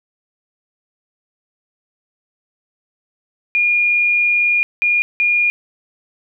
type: tone bursts at uneven times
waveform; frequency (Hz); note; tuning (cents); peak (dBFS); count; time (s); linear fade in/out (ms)
sine; 2426; D#7; -44; -12; 3; 3.55-4.63 / 4.82-5.02 / 5.2-5.5; 0
effects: none